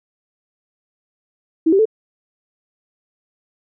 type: tone with pitch steps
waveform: sine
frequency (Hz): 322.3 / 389.6 / 439.3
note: E4 / G4 / A4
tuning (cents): -39 / -11 / -3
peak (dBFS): -10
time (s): 1.66-1.855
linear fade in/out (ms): 10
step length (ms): 65
effects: none